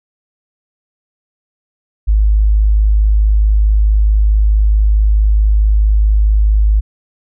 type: tone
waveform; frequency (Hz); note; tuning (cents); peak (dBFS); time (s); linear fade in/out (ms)
sine; 52.3; G#1; +13; -7; 2.07-6.81; 20
effects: none